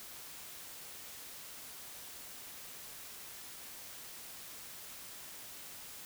silence, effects white hiss -49 dBFS RMS until 6.05 s

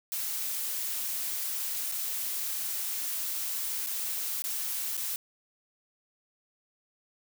blue noise with dropouts, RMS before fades -33 dBFS, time 0.12-5.16 s, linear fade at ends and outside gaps 1 ms, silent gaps 1.916-1.921 / 3.863-3.87 / 4.421-4.44 / 4.969-4.976 s, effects none

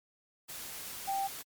sine tone in noise, 784 Hz, G5, in tune, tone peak -30 dBFS, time 1.07-1.28 s, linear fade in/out 20 ms, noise white, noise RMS -43 dBFS, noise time 0.48-1.43 s, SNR +10 dB, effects MP3 96 kbps

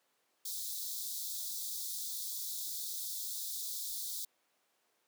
white high-pass noise, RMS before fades -40 dBFS, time 0.45-4.25 s, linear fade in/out 5 ms, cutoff 3500 Hz, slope 96 dB/octave, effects pink hiss -75 dBFS RMS until 5.07 s + high-pass 400 Hz 12 dB/octave

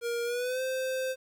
square tone with pitch glide, 471.5 to 520.1 Hz, A#4 to C5, +20 to -10 cents, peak -30 dBFS, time 0.01-1.16 s, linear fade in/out 50 ms, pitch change +170 cents, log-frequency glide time 0.24-0.62 s, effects 11-bit

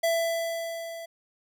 square tone with level ramp, 666 Hz, E5, 18 cents sharp, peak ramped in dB -22 to -38 dBFS, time 0.03-1.06 s, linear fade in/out 10 ms, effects none

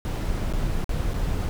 brown noise with dropouts, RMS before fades -25 dBFS, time 0.05-1.49 s, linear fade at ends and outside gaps 0 ms, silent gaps 0.526-0.536 / 0.843-0.893 / 1.136-1.142 s, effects none

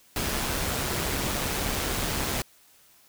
pink noise with amplitude modulation, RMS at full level -27 dBFS, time 0.16-2.42 s, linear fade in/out 2 ms, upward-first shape sine, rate 136 Hz, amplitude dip 35%, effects white hiss -58 dBFS RMS until 3.08 s

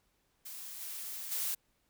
blue noise with level steps, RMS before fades -45 / -42 / -35 dBFS, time 0.45-1.55 s, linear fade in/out 10 ms, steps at 0.8 / 1.31 s, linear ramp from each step 10 ms, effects pink hiss -75 dBFS RMS until 1.89 s

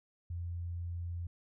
sine tone, 86.3 Hz, F2, 20 cents flat, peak -36 dBFS, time 0.3-1.27 s, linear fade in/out 5 ms, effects none

